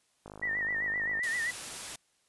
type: click train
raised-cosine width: 1 ms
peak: -31 dBFS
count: 49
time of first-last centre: 0.26-1.192 s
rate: 51.5 Hz
type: tone with vibrato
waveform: sine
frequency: 1887 Hz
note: A#6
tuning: 21 cents sharp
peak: -29 dBFS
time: 0.42-1.51 s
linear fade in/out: 10 ms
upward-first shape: sine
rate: 7.7 Hz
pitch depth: 87 cents each way
type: noise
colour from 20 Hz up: white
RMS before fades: -40 dBFS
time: 1.23-1.96 s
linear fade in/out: 5 ms
effects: white hiss -71 dBFS RMS until 2.28 s + resampled to 24000 Hz